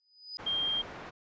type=tone with exponential growth; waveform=sine; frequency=4978 Hz; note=D#8; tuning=in tune; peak=-35 dBFS; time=0-0.37 s; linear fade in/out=0 ms; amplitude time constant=79 ms
type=low-pass noise; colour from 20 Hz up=white; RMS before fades=-45 dBFS; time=0.38-1.11 s; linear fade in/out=20 ms; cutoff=1400 Hz; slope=12 dB/octave
type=tone; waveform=sine; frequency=3200 Hz; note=G7; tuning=35 cents sharp; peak=-28 dBFS; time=0.46-0.82 s; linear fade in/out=10 ms
effects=resampled to 16000 Hz